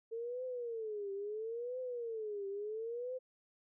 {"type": "tone with vibrato", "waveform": "sine", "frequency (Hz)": 448.6, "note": "A4", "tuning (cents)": 34, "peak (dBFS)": -38, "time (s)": [0.11, 3.19], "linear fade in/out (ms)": 20, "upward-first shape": "triangle", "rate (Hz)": 0.74, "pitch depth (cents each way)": 240, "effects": []}